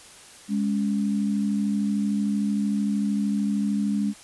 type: tone pair together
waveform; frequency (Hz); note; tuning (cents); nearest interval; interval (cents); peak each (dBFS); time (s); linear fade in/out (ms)
sine; 206.8 / 280; G#3 / C#4; -7 / +18; perfect fourth; 525; -22 / -29; 0.48-4.14; 50
effects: white hiss -47 dBFS RMS until 4.23 s + resampled to 24000 Hz